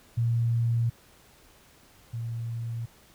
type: tone pair in turn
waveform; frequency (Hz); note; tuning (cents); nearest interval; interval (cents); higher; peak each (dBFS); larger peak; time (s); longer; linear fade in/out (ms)
sine; 116.8 / 116.17; A#2 / A#2; +4 / -6; unison; 10; first; -22 / -30; first; 0.17-0.9 / 2.13-2.86; neither; 10
effects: pink hiss -57 dBFS RMS until 3.14 s

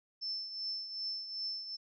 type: tone with tremolo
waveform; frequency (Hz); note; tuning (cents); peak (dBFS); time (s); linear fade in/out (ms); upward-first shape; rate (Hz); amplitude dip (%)
sine; 5300; E8; +9; -34; 0.21-1.77; 20; triangle; 2.6; 65
effects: none

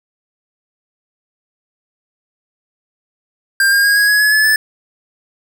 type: tone with pitch steps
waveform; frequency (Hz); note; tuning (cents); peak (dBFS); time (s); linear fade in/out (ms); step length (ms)
square; 1594 / 1614.4 / 1635 / 1655.9 / 1677.1 / 1698.6 / 1720.3 / 1742.3; G6 / G#6 / G#6 / G#6 / G#6 / G#6 / A6 / A6; +28 / -49 / -28 / -6 / +16 / +39 / -39 / -17; -10; 3.6-4.56; 2; 120
effects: none

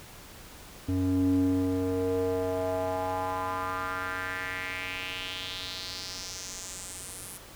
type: tone with band-pass filter sweep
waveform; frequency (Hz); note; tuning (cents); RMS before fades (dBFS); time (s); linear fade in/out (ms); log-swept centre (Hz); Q
square; 92.5; F#2; 0; -31; 0.88-7.38; 10; 210 to 11000; 3.3
effects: pink hiss -48 dBFS RMS until 7.55 s

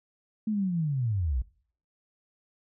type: linear sweep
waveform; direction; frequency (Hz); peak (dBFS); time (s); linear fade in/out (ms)
sine; down; 221.6 to 53.7; -25; 0.47-1.42; 5
effects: noise-tail reverb RT60 0.5 s tail -20 dB re dry

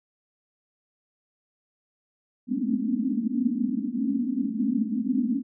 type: band-pass noise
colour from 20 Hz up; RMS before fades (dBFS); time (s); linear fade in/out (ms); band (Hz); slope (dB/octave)
pink; -26; 2.47-5.43; 50; 210 to 280; 96
effects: none

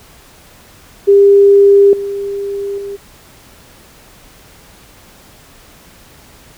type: tone with level steps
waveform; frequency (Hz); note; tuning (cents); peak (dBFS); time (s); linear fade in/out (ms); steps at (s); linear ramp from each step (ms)
sine; 399.8; G4; +34; -3 / -17 / -21; 1.07-2.97; 20; 1.93 / 2.78; 2
effects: pink hiss -42 dBFS RMS until 6.57 s

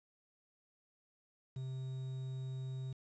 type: tone with quantisation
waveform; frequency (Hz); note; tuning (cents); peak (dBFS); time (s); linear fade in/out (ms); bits
triangle; 130.81; C3; 0; -37; 1.56-2.93; 5; 10
effects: resampled to 16000 Hz

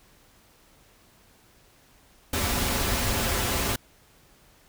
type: noise with comb filter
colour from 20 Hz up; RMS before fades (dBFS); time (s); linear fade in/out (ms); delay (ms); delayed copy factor
pink; -26; 2.33-3.76; 5; 6.4; -0.5
effects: pink hiss -58 dBFS RMS until 4.68 s

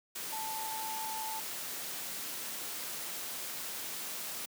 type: tone in noise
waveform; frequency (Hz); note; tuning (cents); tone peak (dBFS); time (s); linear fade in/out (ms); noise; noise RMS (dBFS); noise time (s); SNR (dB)
sine; 880; A5; 0; -38; 0.32-1.4; 10; white; -40; 0.15-4.46; -1
effects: high-pass 150 Hz 12 dB/octave

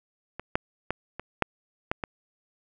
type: clicks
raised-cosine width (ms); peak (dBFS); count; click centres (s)
0.5; -20 / -8 / -12 / -20 / -6 / -10 / -15; 7; 0.396 / 0.555 / 0.906 / 1.196 / 1.423 / 1.915 / 2.038
effects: none

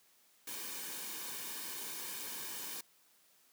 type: noise with comb filter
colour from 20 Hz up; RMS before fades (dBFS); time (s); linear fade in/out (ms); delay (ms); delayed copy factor
white; -43; 0.47-2.81; 5; 1.5; -0.6
effects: white hiss -68 dBFS RMS until 3.52 s + high-pass 150 Hz 12 dB/octave

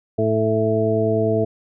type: harmonic tone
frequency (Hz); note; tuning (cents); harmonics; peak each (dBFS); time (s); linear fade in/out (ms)
110; A2; 0; 1 / 2 / 3 / 4 / 6; -23 / -25 / -25 / -20 / -22; 0.18-1.45; 10
effects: none

